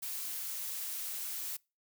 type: noise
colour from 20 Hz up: blue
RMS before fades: -39 dBFS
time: 0.02-1.57 s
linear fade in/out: 10 ms
effects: noise-tail reverb RT60 0.3 s tail -26 dB re dry